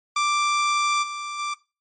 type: tone with level steps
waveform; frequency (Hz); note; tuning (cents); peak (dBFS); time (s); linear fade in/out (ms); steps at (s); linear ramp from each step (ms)
sawtooth; 1177; D6; +3; -16 / -26 / -22; 0.16-1.54; 5; 1.02 / 1.38; 20
effects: noise-tail reverb RT60 0.3 s tail -22 dB re dry + MP3 32 kbps